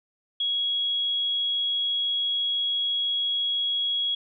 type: tone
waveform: sine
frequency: 3322 Hz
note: G#7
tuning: in tune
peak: -23 dBFS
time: 0.4-4.15 s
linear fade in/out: 5 ms
effects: none